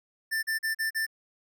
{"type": "tone bursts", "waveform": "square", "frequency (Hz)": 1778, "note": "A6", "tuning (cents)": 18, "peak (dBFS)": -27, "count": 5, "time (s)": [0.31, 1.066], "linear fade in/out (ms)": 20, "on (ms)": 120, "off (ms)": 39, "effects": []}